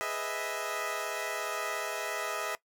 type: chord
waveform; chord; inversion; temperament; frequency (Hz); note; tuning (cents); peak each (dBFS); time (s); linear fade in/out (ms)
15% pulse; E major seventh; first; equal; 415.3 / 493.9 / 622.3 / 659.3; G#4 / B4 / D#5 / E5; 0 / 0 / 0 / 0; -34 / -34 / -31 / -31; 0.01-2.55; 0
effects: noise-tail reverb RT60 0.1 s tail -19 dB re dry